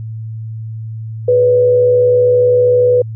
sine tone with frequency modulation, 494 Hz, B4, in tune, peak -7 dBFS, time 1.28-3.02 s, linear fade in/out 5 ms, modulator 72.8 Hz, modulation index 0.25, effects added 111 Hz sine -22 dBFS peak until 3.15 s

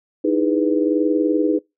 sine chord, E major seventh, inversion third, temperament just, 309 / 329.6 / 412 / 494.4 Hz, D#4 / E4 / G#4 / B4, -12 / 0 / -14 / +2 cents, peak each -18 / -24 / -22 / -22 dBFS, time 0.24-1.59 s, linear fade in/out 10 ms, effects noise-tail reverb RT60 0.2 s tail -25 dB re dry

